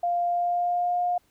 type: tone with pitch glide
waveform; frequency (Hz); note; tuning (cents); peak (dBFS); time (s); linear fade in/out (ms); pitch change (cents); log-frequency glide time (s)
sine; 698.5 to 710.7; F5 to F5; 0 to +30; -22; 0.03-1.18; 5; +30; 0.24-1.01
effects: pink hiss -66 dBFS RMS until 1.3 s

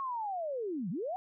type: linear two-way sweep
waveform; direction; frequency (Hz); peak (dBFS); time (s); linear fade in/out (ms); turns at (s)
sine; down then up; 1107 to 154 to 774; -33; 0-1.16; 0; 0.9
effects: none

